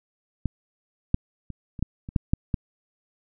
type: clicks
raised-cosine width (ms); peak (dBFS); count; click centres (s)
5; -12 / -7 / -23 / -24 / -11 / -23 / -8 / -7 / -11; 9; 0.457 / 1.144 / 1.503 / 1.792 / 1.826 / 2.089 / 2.162 / 2.335 / 2.542
effects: none